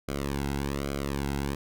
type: tone with flanger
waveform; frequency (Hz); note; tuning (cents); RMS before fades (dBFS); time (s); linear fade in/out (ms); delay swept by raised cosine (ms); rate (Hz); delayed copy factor
sawtooth; 69.9; C#2; +15; -31; 0.08-1.55; 5; 1.1 to 1.71; 1.2; -0.95
effects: none